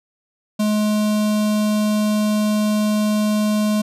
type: tone with notch filter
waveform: square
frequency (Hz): 211.6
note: G#3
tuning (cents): +33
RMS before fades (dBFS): -18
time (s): 0.59-3.82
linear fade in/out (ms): 10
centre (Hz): 1800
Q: 1.4
effects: resampled to 32000 Hz